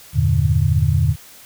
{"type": "chord", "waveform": "sine", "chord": "E half-diminished seventh", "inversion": "none", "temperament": "equal", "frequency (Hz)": [82.41, 98, 116.54, 146.83], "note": ["E2", "G2", "Bb2", "D3"], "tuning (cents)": [0, 0, 0, 0], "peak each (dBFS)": [-18, -20, -19, -18], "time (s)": [0.13, 1.16], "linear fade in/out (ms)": 50, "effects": ["white hiss -43 dBFS RMS until 1.45 s"]}